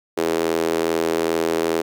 sawtooth tone with high-pass filter, 82.41 Hz, E2, in tune, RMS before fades -21 dBFS, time 0.17-1.82 s, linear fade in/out 10 ms, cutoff 390 Hz, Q 3.3, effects none

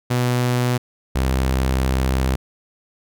sawtooth tone pair in turn, 123.47 / 65.27 Hz, B2 / C2, 0 / -4 cents, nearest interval major seventh, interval 1104 cents, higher first, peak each -13 dBFS, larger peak neither, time 0.1-0.78 / 1.15-2.36 s, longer second, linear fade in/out 10 ms, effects none

